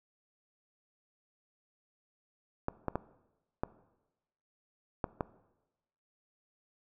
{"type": "clicks", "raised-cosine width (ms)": 1, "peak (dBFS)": -17, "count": 6, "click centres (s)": [2.684, 2.883, 2.956, 3.635, 5.042, 5.208], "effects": ["noise-tail reverb RT60 1.0 s tail -18 dB re dry"]}